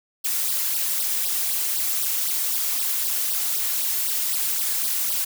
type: noise with flanger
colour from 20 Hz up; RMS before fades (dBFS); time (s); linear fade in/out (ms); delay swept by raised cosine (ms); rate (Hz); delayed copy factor
blue; -24; 0.24-5.25; 10; 0.21 to 2.91; 3.9; +0.9
effects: none